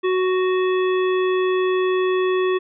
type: harmonic tone with a mistuned harmonic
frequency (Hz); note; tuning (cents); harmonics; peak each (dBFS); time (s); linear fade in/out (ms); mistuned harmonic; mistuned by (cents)
370.6; F#4; +3; 1 / 3 / 5 / 7 / 9; -17 / -27 / -31 / -34 / -36; 0.03-2.59; 20; 9; +33
effects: none